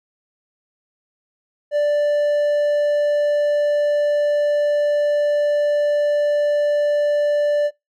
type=tone; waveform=triangle; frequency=587.3 Hz; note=D5; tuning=in tune; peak=-13 dBFS; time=1.71-7.71 s; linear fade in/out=50 ms; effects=noise-tail reverb RT60 0.2 s tail -24 dB re dry